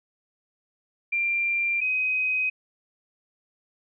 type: tone pair in turn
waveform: sine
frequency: 2376 / 2518 Hz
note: D7 / D#7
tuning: +20 / +20 cents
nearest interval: minor second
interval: 100 cents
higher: second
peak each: -22 dBFS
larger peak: neither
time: 1.12-1.81 / 1.81-2.5 s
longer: neither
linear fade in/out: 10 ms
effects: none